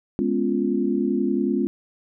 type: chord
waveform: sine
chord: C# dominant seventh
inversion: second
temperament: equal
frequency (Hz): 207.7 / 246.9 / 277.2 / 349.2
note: G#3 / B3 / C#4 / E#4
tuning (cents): 0 / 0 / 0 / 0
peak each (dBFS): -25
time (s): 0.19-1.67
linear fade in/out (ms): 0
effects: none